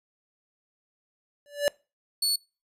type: tone with exponential growth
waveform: square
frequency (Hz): 579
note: D5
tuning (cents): -25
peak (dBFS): -18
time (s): 1.46-1.68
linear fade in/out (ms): 0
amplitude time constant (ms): 47
type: tone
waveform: sawtooth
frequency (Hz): 4425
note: C#8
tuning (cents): -4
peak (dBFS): -20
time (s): 2.22-2.36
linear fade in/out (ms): 5
effects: noise-tail reverb RT60 0.3 s tail -24 dB re dry + resampled to 32000 Hz